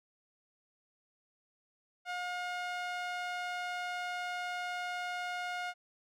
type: tone with band-pass filter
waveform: sawtooth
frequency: 716 Hz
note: F5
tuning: 43 cents sharp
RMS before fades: -38 dBFS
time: 2.05-5.74 s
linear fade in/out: 50 ms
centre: 1600 Hz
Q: 0.76
effects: none